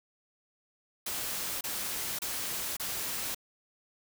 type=noise bursts; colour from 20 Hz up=white; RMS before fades=-35 dBFS; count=4; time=1.06-3.347 s; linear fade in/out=5 ms; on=550 ms; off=29 ms; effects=none